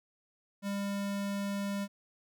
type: tone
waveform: square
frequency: 200 Hz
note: G3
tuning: 35 cents sharp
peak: -33 dBFS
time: 0.62-1.88 s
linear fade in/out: 50 ms
effects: none